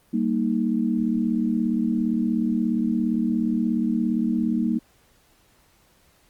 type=chord; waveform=sine; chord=Eb major; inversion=first; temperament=equal; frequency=196 / 233.1 / 311.1 Hz; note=G3 / Bb3 / Eb4; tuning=0 / 0 / 0 cents; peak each=-26 / -22 / -27 dBFS; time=0.13-4.79 s; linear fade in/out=10 ms; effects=pink hiss -60 dBFS RMS until 6.29 s + Opus 32 kbps